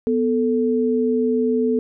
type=tone pair together; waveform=sine; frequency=247.2 / 440 Hz; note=B3 / A4; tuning=+2 / 0 cents; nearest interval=minor seventh; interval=998 cents; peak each=-19 dBFS; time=0.07-1.79 s; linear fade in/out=0 ms; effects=none